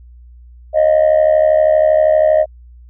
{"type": "tone with amplitude modulation", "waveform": "sine", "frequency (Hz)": 622.3, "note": "D#5", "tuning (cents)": 0, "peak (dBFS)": -3, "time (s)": [0.73, 2.46], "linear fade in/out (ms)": 50, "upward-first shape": "sine", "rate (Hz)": 72.6, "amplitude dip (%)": 80, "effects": ["tanh soft clip ceiling -4 dBFS", "added 60 Hz sine -37 dBFS peak until 2.89 s"]}